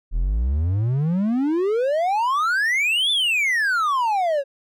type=exponential two-way sweep; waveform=triangle; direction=up then down; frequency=37.32 to 3565 to 535 Hz; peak=-16 dBFS; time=0.11-4.44 s; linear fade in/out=50 ms; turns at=3.11 s; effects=none